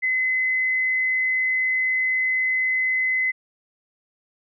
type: tone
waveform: sine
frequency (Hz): 2036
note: C7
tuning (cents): -48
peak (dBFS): -19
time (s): 0.02-3.32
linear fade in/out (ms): 20
effects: none